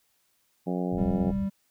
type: harmonic tone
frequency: 90.1 Hz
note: F#2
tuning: 45 cents flat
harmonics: 2 / 3 / 4 / 5 / 6 / 7 / 8 / 9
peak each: -29 / -33 / -35 / -37 / -39 / -40 / -41 / -42 dBFS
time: 0.66-1.32 s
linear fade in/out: 20 ms
type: low-pass noise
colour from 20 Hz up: white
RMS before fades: -35 dBFS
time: 0.92-1.47 s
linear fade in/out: 5 ms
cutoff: 140 Hz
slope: 96 dB/octave
type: tone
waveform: triangle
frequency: 196 Hz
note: G3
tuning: in tune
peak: -24 dBFS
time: 0.97-1.5 s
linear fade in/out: 20 ms
effects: white hiss -70 dBFS RMS until 1.7 s